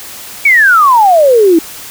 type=exponential sweep; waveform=sine; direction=down; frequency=2315 to 314.8 Hz; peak=-3 dBFS; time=0.45-1.59 s; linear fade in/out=5 ms; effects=white hiss -28 dBFS RMS until 1.9 s